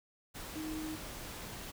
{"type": "tone in noise", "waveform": "sine", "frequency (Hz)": 312.4, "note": "D#4", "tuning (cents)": 7, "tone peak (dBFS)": -38, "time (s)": [0.55, 0.97], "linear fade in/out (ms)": 20, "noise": "pink", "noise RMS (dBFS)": -45, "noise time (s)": [0.34, 1.72], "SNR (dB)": 4, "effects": []}